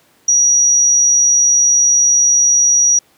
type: tone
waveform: sine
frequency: 5780 Hz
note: F#8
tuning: 41 cents flat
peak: -8 dBFS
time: 0.28-2.99 s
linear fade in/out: 5 ms
effects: pink hiss -53 dBFS RMS until 3.17 s + high-pass 150 Hz 12 dB/octave